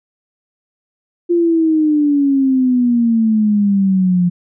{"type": "exponential sweep", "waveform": "sine", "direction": "down", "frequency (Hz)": [349.2, 174.61], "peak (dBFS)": -10, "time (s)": [1.29, 4.3], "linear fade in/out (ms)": 20, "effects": []}